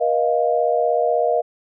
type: chord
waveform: sine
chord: Bb suspended fourth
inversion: none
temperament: equal with one note detuned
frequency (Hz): 478.4 / 622.3 / 698.5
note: Bb4 / Eb5 / F5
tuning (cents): +45 / 0 / 0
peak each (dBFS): -20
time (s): 0-1.42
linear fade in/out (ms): 20
effects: none